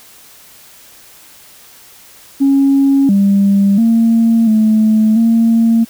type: tone with pitch steps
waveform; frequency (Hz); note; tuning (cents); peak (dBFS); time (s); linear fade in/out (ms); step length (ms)
sine; 274.9 / 198.7 / 228.3 / 217.4 / 228.3; C#4 / G3 / A#3 / A3 / A#3; -14 / +24 / -36 / -21 / -36; -6; 2.4-5.85; 20; 690
effects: tanh soft clip ceiling -3 dBFS + white hiss -41 dBFS RMS until 5.89 s

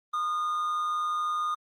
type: tone with amplitude modulation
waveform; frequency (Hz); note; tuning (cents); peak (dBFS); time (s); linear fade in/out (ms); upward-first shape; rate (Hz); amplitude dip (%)
triangle; 1224; D#6; -29; -23; 0.13-1.55; 10; sine; 172; 35
effects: Opus 24 kbps

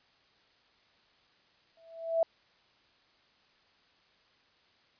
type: tone with exponential growth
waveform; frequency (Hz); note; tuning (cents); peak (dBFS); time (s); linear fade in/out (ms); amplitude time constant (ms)
sine; 659.3; E5; 0; -21; 1.77-2.23; 2; 100
effects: white hiss -66 dBFS RMS until 4.99 s + resampled to 11025 Hz

